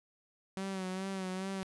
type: tone with vibrato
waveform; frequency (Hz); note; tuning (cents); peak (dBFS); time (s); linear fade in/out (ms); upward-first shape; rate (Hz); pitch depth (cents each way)
sawtooth; 189.5; F#3; +42; -32; 0.57-1.63; 0; sine; 2.4; 44
effects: resampled to 24000 Hz